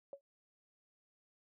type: tone with exponential decay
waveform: sine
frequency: 558 Hz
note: C#5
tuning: 11 cents sharp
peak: -40 dBFS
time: 0.13-0.21 s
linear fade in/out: 1 ms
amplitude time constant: 16 ms
effects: none